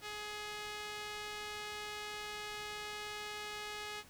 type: tone with band-pass filter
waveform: sawtooth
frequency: 419.5 Hz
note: G#4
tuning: 17 cents sharp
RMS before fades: -44 dBFS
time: 0.01-4.04 s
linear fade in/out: 50 ms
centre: 3100 Hz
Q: 0.68
effects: pink hiss -59 dBFS RMS until 4.09 s